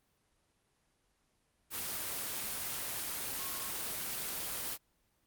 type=tone in noise; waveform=sine; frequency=1084 Hz; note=C#6; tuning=39 cents flat; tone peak=-48 dBFS; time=3.37-3.73 s; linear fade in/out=50 ms; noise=white; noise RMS=-38 dBFS; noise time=1.7-4.78 s; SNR=-13 dB; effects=pink hiss -75 dBFS RMS until 5.26 s + Opus 24 kbps